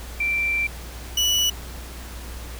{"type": "tone pair in turn", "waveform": ["sine", "30% pulse"], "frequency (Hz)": [2349, 2951], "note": ["D7", "F#7"], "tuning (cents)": [0, -5], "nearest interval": "major third", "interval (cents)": 395, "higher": "second", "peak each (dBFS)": [-20, -15], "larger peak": "second", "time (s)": [[0.2, 0.67], [1.17, 1.5]], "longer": "first", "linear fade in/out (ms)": 5, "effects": ["added 60 Hz sine -35 dBFS peak until 2.59 s", "pink hiss -40 dBFS RMS until 2.59 s"]}